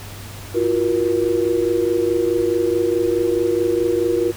sine tone cluster, 340.3 / 365 / 474.6 Hz, F4 / F#4 / A#4, -45 / -24 / +31 cents, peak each -20 dBFS, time 0.54-4.32 s, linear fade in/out 20 ms, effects added 99 Hz sine -35 dBFS peak until 4.36 s + pink hiss -37 dBFS RMS until 4.36 s

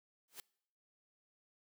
white noise with exponential growth, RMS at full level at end -44 dBFS, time 0.28-0.4 s, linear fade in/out 1 ms, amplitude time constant 25 ms, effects noise-tail reverb RT60 0.7 s tail -24 dB re dry + high-pass 200 Hz 12 dB/octave

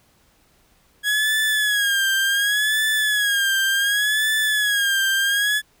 30% pulse tone with vibrato, 1661.2 Hz, G#6, in tune, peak -15 dBFS, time 1.03-5.62 s, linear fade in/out 50 ms, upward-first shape sine, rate 0.68 Hz, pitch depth 89 cents each way, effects pink hiss -59 dBFS RMS until 5.8 s

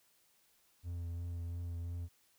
triangle tone with vibrato, 85.8 Hz, F2, 30 cents flat, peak -36 dBFS, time 0.83-2.09 s, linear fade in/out 50 ms, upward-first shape triangle, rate 2.9 Hz, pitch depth 22 cents each way, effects white hiss -71 dBFS RMS until 2.38 s

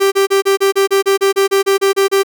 45% pulse tone bursts, 392 Hz, G4, in tune, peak -9 dBFS, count 15, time 0-2.234 s, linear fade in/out 20 ms, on 120 ms, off 31 ms, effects none

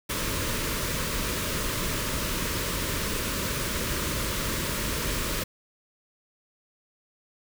pink band-stop noise, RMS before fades -29 dBFS, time 0.09-5.44 s, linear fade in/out 10 ms, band 640 to 920 Hz, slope 96 dB/octave, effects none

